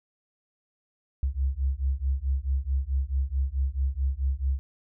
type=beating tone pair; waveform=sine; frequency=65.2 / 69.8 Hz; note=C2 / C#2; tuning=-5 / +13 cents; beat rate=4.6 Hz; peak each=-27 dBFS; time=1.23-4.59 s; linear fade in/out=0 ms; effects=none